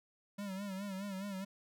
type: tone with vibrato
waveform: square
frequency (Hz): 196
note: G3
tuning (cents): 0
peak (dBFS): -40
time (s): 0.38-1.45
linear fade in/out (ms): 10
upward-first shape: sine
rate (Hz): 4.8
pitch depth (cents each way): 78
effects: none